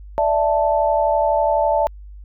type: chord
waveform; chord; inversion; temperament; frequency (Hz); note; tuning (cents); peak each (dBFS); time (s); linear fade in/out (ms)
sine; D suspended second; none; equal; 587.3 / 659.3 / 880; D5 / E5 / A5; 0 / 0 / 0; -19; 0.18-1.87; 0
effects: added 50 Hz sine -35 dBFS peak until 2.24 s